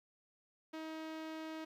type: tone with low-pass filter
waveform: sawtooth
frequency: 317.2 Hz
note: D#4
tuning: 33 cents sharp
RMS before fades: -45 dBFS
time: 0.73-1.65 s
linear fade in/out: 10 ms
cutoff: 4400 Hz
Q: 0.75
effects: 12-bit